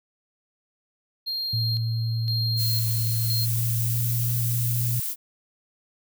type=tone with tremolo; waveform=triangle; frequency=4213 Hz; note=C8; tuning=11 cents sharp; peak=-25 dBFS; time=1.26-3.46 s; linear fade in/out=20 ms; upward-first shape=square; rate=0.98 Hz; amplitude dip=70%
type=tone with pitch glide; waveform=sine; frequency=113.8 to 119.46 Hz; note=A#2 to A#2; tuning=-41 to +43 cents; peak=-23 dBFS; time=1.53-5 s; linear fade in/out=5 ms; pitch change=+84 cents; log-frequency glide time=3.03-4.37 s
type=noise; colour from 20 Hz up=violet; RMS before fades=-29 dBFS; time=2.56-5.16 s; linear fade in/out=50 ms
effects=none